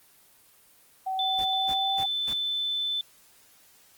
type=tone with pitch glide; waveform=sine; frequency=760 to 777.3 Hz; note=F#5 to G5; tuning=+46 to -15 cents; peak=-27 dBFS; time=1.06-2.06 s; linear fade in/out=10 ms; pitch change=+39 cents; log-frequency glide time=1.48-1.94 s
type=tone; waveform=sine; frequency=3520 Hz; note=A7; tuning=in tune; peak=-26 dBFS; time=1.19-3.01 s; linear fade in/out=2 ms
type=noise bursts; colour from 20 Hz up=pink; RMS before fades=-41 dBFS; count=4; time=1.38-2.338 s; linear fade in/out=10 ms; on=67 ms; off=230 ms
effects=white hiss -58 dBFS RMS until 3.97 s + Opus 24 kbps